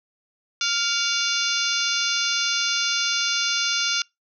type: harmonic tone with a mistuned harmonic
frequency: 698.5 Hz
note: F5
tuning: in tune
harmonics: 2 / 3 / 4 / 5 / 6 / 7 / 8 / 9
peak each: -28 / -32 / -28 / -28 / -30 / -29 / -30 / -31 dBFS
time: 0.61-4.02 s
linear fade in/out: 2 ms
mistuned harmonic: 3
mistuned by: +140 cents
effects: noise-tail reverb RT60 0.2 s tail -26 dB re dry